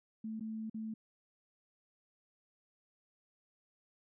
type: tone with dropouts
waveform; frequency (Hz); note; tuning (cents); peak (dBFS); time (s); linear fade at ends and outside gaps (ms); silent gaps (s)
sine; 220; A3; 0; -38; 0.24-0.94; 5; 0.397-0.407 / 0.698-0.743
effects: none